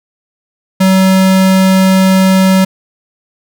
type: tone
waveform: square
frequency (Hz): 189.4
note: F#3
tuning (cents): +41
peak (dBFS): -6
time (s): 0.8-2.65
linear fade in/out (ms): 10
effects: none